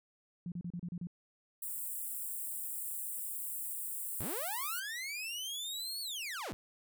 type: tone bursts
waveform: sine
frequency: 174.61 Hz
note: F3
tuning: in tune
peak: -37 dBFS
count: 7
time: 0.46-1.071 s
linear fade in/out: 2 ms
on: 59 ms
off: 33 ms
type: high-pass noise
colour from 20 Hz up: white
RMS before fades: -40 dBFS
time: 1.62-4.8 s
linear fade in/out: 5 ms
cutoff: 7700 Hz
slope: 96 dB/octave
type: linear two-way sweep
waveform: sawtooth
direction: up then down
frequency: 63.9 to 4473 to 63.9 Hz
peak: -35 dBFS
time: 4.2-6.53 s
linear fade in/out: 0 ms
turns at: 6.01 s
effects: none